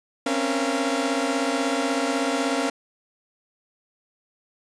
sawtooth tone cluster, 262.8 / 279.1 / 469 / 683 Hz, C4 / C#4 / A#4 / F5, +8 / +12 / +11 / -39 cents, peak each -24 / -22 / -25 / -25 dBFS, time 0.26-2.7 s, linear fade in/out 5 ms, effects resampled to 22050 Hz

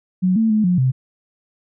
sine tone with pitch steps, 184.1 / 223.2 / 214.8 / 179.1 / 129.6 Hz, F#3 / A3 / A3 / F3 / C3, -8 / +25 / -41 / +44 / -16 cents, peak -13 dBFS, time 0.22-0.92 s, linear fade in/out 20 ms, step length 140 ms, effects none

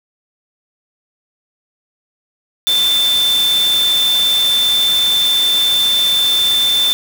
sine tone in noise, 3545 Hz, A7, 12 cents sharp, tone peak -11 dBFS, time 2.67-6.93 s, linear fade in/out 0 ms, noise white, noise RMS -23 dBFS, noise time 2.67-6.93 s, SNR +9 dB, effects none

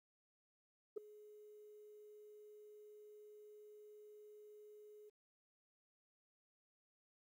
sine tone with ADSR envelope, 421.4 Hz, G#4, 25 cents sharp, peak -36 dBFS, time 0.96-5.1 s, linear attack 15 ms, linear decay 6 ms, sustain -21 dB, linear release 14 ms, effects tanh soft clip ceiling -36 dBFS + 13-bit

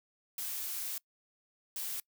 blue noise bursts at uneven times, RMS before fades -38 dBFS, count 2, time 0.38-0.98 / 1.76-2 s, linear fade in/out 2 ms, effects noise-tail reverb RT60 0.1 s tail -24 dB re dry

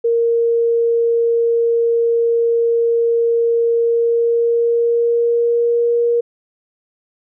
sine tone with pitch glide, 465.2 to 472.2 Hz, A#4 to A#4, -4 to +22 cents, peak -12 dBFS, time 0.04-6.21 s, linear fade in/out 10 ms, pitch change +26 cents, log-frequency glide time 3.76-5.98 s, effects none

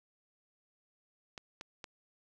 clicks, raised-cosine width 0.2 ms, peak -26 dBFS, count 3, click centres 1.378 / 1.611 / 1.842 s, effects none

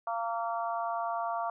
harmonic tone, 230 Hz, A#3, 23 cents flat, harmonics 3 / 4 / 5 / 6, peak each -33 / -36 / -36 / -43 dBFS, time 0.07-1.5 s, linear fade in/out 2 ms, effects none

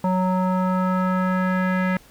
square tone with low-pass filter sweep, 185 Hz, F#3, in tune, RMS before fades -21 dBFS, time 0.04-1.97 s, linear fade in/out 2 ms, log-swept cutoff 920 to 1900 Hz, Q 3.2, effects pink hiss -51 dBFS RMS until 2.1 s

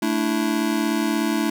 square chord, A suspended fourth, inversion none, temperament just, 220 / 293.3 / 330 Hz, A3 / D4 / E4, 0 / -2 / +2 cents, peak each -25 dBFS, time 0.02-1.5 s, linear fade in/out 5 ms, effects none

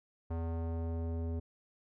square tone with low-pass filter sweep, 82.8 Hz, E2, 8 cents sharp, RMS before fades -36 dBFS, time 0.3-1.4 s, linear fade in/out 10 ms, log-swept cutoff 900 to 460 Hz, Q 1.1, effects none

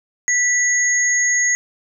sine tone pair together, 1968 / 6620 Hz, B6 / G#8, -7 / -6 cents, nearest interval octave + major sixth, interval 2101 cents, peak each -17 dBFS, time 0.28-1.55 s, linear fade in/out 0 ms, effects none

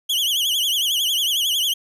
40% pulse tone with vibrato, 3136 Hz, G7, in tune, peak -17 dBFS, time 0.09-1.74 s, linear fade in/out 10 ms, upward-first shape triangle, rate 11 Hz, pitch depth 180 cents each way, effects none

